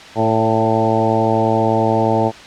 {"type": "harmonic tone with a mistuned harmonic", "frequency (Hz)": 111.4, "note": "A2", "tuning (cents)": 22, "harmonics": [1, 2, 3, 4, 5, 6, 7, 8], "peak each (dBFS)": [-21, -21, -21, -21, -21, -21, -21, -21], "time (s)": [0.15, 2.32], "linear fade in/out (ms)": 50, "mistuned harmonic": 5, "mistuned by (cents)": 16, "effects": ["white hiss -36 dBFS RMS until 2.46 s", "low-pass 4000 Hz 12 dB/octave"]}